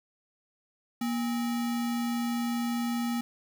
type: tone with sample-and-hold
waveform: sine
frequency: 237.5 Hz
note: A#3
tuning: 33 cents sharp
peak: -27 dBFS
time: 1.01-3.21 s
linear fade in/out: 5 ms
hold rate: 1050 Hz
effects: none